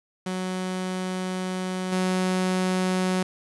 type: tone with level steps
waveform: sawtooth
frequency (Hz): 185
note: F#3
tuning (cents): 0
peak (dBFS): -23 / -18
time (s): 0.26-3.23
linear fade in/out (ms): 5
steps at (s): 1.92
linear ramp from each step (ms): 5
effects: resampled to 24000 Hz + 8-bit